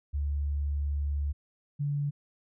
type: tone pair in turn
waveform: sine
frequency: 72 / 144 Hz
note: D2 / D3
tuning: -34 / -34 cents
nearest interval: octave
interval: 1200 cents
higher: second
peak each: -27 dBFS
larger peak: neither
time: 0.13-1.33 / 1.79-2.11 s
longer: first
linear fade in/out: 20 ms
effects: none